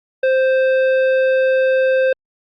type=tone with hard clipping; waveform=sine; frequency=523.3 Hz; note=C5; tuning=in tune; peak=-14 dBFS; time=0.23-2.13 s; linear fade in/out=5 ms; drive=12 dB; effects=low-pass 3000 Hz 12 dB/octave + Opus 48 kbps